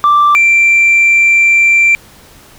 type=tone pair in turn; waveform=sine; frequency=1174.7 / 2354 Hz; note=D6 / D7; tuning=0 / +3 cents; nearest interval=octave; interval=1203 cents; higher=second; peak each=-3 dBFS; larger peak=neither; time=0.04-0.35 / 0.35-1.95 s; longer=second; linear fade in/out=0 ms; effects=tanh soft clip ceiling -3 dBFS + pink hiss -40 dBFS RMS until 2.58 s